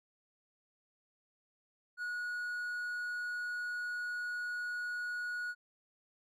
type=tone; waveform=triangle; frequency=1456 Hz; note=F#6; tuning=28 cents flat; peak=-34 dBFS; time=1.97-5.55 s; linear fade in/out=50 ms; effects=none